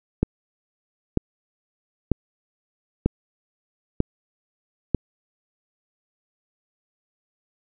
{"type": "click train", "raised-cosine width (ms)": 3, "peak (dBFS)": -5, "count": 6, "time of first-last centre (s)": [0.23, 4.947], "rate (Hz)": 1.06, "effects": []}